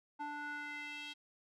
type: tone with band-pass filter sweep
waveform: square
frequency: 293.7 Hz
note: D4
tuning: in tune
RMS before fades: -44 dBFS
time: 0.19-1.14 s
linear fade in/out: 20 ms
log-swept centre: 980 to 3300 Hz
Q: 3.3
effects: none